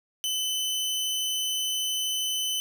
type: tone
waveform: sawtooth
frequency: 3031 Hz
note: F#7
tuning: 41 cents sharp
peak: -23 dBFS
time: 0.24-2.6 s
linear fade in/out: 0 ms
effects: none